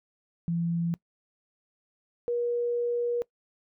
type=tone pair in turn; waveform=sine; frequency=169.2 / 478.6 Hz; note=E3 / A#4; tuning=+45 / +46 cents; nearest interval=octave + tritone; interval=1801 cents; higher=second; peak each=-25 dBFS; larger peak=neither; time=0.48-0.94 / 2.28-3.22 s; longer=second; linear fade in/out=0 ms; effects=noise-tail reverb RT60 0.1 s tail -22 dB re dry